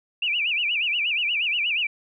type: tone with vibrato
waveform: sine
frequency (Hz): 2614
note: E7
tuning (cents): -15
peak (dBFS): -21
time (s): 0.22-1.87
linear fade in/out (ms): 5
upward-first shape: sine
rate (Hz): 8.4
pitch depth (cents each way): 210
effects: none